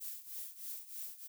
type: noise with tremolo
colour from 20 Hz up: violet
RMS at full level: -42 dBFS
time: 0-1.28 s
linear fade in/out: 20 ms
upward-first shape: triangle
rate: 3.2 Hz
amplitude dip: 85%
effects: none